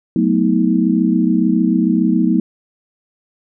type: chord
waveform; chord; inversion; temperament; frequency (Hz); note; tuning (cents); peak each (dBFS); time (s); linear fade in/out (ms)
sine; B dominant seventh; second; equal with one note detuned; 185 / 220 / 246.9 / 318.8; F#3 / A3 / B3 / D#4; 0 / 0 / 0 / +42; -17; 0.16-2.4; 2
effects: none